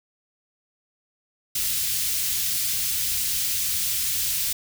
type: band-stop noise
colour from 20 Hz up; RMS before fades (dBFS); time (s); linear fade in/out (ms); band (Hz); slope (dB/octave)
white; -25; 1.55-4.53; 5; 120 to 2900; 12
effects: none